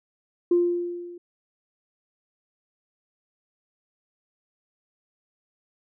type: tone with level ramp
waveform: sine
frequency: 349.2 Hz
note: F4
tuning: in tune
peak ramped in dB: -14 to -39 dBFS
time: 0.51-1.18 s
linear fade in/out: 5 ms
effects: tanh soft clip ceiling -11 dBFS